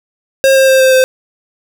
square tone with pitch steps, 537 / 532.4 / 527.8 / 523.2 / 518.7 Hz, C5 / C5 / C5 / C5 / C5, +45 / +30 / +15 / 0 / -15 cents, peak -6 dBFS, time 0.44-1.04 s, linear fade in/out 0 ms, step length 120 ms, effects none

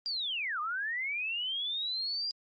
sine linear two-way sweep, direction down then up, 4854 to 1174.7 to 4854 Hz, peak -31 dBFS, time 0.06-2.31 s, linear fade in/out 0 ms, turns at 0.6 s, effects MP3 32 kbps

